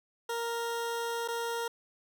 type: tone with dropouts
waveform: 20% pulse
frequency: 466.2 Hz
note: A#4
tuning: in tune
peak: -27 dBFS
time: 0.29-1.68 s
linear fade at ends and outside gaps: 5 ms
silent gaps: 1.278-1.284 s
effects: none